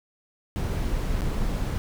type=noise with dropouts; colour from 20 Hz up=brown; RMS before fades=-26 dBFS; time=0.56-1.78 s; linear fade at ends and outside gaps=0 ms; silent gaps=1.208-1.219 s; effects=none